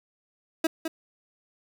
30% pulse tone with echo, 322.3 Hz, E4, 39 cents flat, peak -18 dBFS, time 0.64-0.67 s, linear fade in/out 5 ms, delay 210 ms, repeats 1, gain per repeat -7 dB, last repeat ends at 0.88 s, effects none

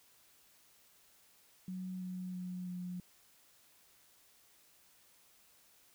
sine tone with pitch steps, 185 / 183.19 / 181.4 / 179.63 Hz, F#3 / F#3 / F#3 / F3, 0 / -17 / -34 / +49 cents, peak -39 dBFS, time 1.68-3 s, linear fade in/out 2 ms, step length 330 ms, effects white hiss -66 dBFS RMS until 5.94 s

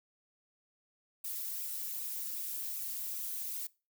violet noise with flanger, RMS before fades -39 dBFS, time 1.24-3.67 s, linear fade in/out 5 ms, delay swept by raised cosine 0.79 to 6.39 ms, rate 2.6 Hz, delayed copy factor +0.95, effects noise-tail reverb RT60 0.3 s tail -22 dB re dry

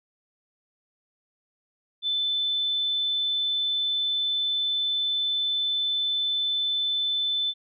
sine tone, 3520 Hz, A7, in tune, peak -23 dBFS, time 2.02-7.54 s, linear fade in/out 50 ms, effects none

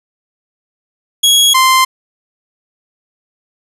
sawtooth tone pair in turn, 3322 / 1043.3 Hz, G#7 / C6, 0 / -5 cents, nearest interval octave + minor sixth, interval 2005 cents, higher first, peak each -3 dBFS, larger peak neither, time 1.23-1.54 / 1.54-1.85 s, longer neither, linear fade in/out 10 ms, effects resampled to 32000 Hz + 7-bit

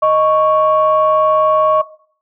sine tone pair together, 622.3 / 1108.8 Hz, D#5 / C#6, 0 / 0 cents, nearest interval minor seventh, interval 1000 cents, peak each -11 dBFS, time 0.02-1.82 s, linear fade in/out 10 ms, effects noise-tail reverb RT60 0.5 s tail -17 dB re dry + tanh soft clip ceiling -2 dBFS

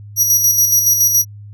25% pulse tone with tremolo, 5790 Hz, F#8, 38 cents flat, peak -4 dBFS, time 0.16-1.25 s, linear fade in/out 50 ms, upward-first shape square, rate 7.1 Hz, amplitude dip 45%, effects added 103 Hz sine -32 dBFS peak until 1.53 s

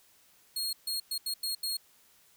sawtooth tone bursts at uneven times, 4279 Hz, C8, 38 cents sharp, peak -28 dBFS, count 6, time 0.56-0.73 / 0.87-1 / 1.11-1.18 / 1.26-1.34 / 1.43-1.55 / 1.63-1.77 s, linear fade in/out 5 ms, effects white hiss -63 dBFS RMS until 2.36 s

